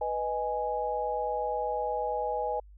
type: chord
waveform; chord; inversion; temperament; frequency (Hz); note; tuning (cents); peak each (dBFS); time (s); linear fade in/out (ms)
sine; G# minor; first; equal; 493.9 / 622.3 / 830.6; B4 / D#5 / G#5; 0 / 0 / 0; -33 / -34 / -31; 0.01-2.6; 5
effects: added 50 Hz sine -49 dBFS peak until 2.77 s